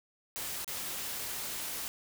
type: noise with dropouts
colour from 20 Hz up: white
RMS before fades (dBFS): -38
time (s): 0.36-1.88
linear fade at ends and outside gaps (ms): 0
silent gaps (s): 0.645-0.678
effects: none